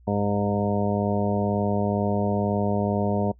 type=harmonic tone with a mistuned harmonic; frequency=102.1 Hz; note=G#2; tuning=29 cents flat; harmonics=1 / 2 / 3 / 4 / 5 / 6 / 7 / 9; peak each=-28 / -25 / -35 / -30 / -32 / -30 / -32 / -34 dBFS; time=0.07-3.32 s; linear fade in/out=10 ms; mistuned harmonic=1; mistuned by=-19 cents; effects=noise-tail reverb RT60 0.1 s tail -23 dB re dry + added 60 Hz sine -50 dBFS peak until 3.39 s